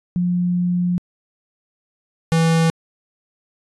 sine / square tone pair in turn, 177.5 / 163.82 Hz, F3 / E3, +28 / -10 cents, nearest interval minor second, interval 138 cents, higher first, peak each -16 / -14 dBFS, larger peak second, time 0.16-0.98 / 2.32-2.7 s, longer first, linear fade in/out 0 ms, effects resampled to 24000 Hz

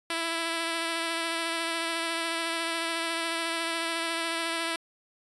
5% pulse tone with vibrato, 331.6 Hz, E4, 10 cents sharp, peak -17 dBFS, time 0.1-4.76 s, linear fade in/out 2 ms, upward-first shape sine, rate 14 Hz, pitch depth 17 cents each way, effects resampled to 24000 Hz

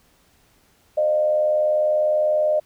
sine tone with frequency modulation, 610 Hz, D#5, 34 cents flat, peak -16 dBFS, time 0.97-2.6 s, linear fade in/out 10 ms, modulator 80.2 Hz, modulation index 0.41, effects pink hiss -59 dBFS RMS until 2.65 s

